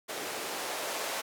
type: noise with band-pass filter sweep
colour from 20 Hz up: blue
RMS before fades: -36 dBFS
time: 0.08-1.22 s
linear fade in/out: 20 ms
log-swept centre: 390 to 600 Hz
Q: 1.2
effects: none